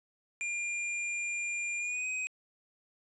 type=tone with pitch glide; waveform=square; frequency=2400 to 2516 Hz; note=D7 to D#7; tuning=+37 to +19 cents; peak=-33 dBFS; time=0.41-2.27 s; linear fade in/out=0 ms; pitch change=+82 cents; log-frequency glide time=1.78-2.07 s; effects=resampled to 22050 Hz